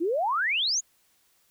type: exponential sweep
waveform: sine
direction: up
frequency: 309.6 to 7040 Hz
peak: -23 dBFS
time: 0-0.81 s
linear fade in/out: 20 ms
effects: white hiss -66 dBFS RMS until 1.5 s